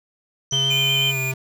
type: tone with exponential decay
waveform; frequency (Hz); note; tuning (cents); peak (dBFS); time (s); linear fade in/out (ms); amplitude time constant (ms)
sine; 5960; F#8; +12; -25; 0.51-1.16; 1; 140
type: tone with vibrato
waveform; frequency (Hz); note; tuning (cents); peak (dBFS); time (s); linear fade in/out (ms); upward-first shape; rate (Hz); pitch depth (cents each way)
sine; 3095; G7; -23; -18; 0.52-1.12; 20; square; 8; 15
type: tone with pitch glide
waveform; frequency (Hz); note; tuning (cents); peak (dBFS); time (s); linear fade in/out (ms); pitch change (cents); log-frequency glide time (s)
square; 136.4 to 131.45; C#3 to C3; -28 to +8; -26; 0.52-1.34; 5; -64; 1.13-1.18
type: tone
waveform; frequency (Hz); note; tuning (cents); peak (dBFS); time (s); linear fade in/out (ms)
square; 2423; D#7; -47; -24; 0.7-1.32; 10
effects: none